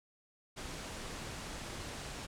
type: low-pass noise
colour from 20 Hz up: pink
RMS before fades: -44 dBFS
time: 0.56-2.27 s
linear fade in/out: 20 ms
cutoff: 9200 Hz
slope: 24 dB/octave
effects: none